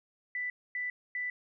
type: tone bursts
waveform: sine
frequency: 1984 Hz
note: B6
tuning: 7 cents sharp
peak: -32 dBFS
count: 3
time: 0.35-1.3 s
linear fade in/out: 2 ms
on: 150 ms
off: 250 ms
effects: none